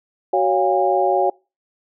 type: tone cluster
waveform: sine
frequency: 375.3 / 556 / 705 / 810 Hz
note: F#4 / C#5 / F5 / G#5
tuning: +25 / +5 / +16 / -43 cents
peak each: -20 dBFS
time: 0.33-1.3 s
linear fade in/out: 5 ms
effects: noise-tail reverb RT60 0.3 s tail -26 dB re dry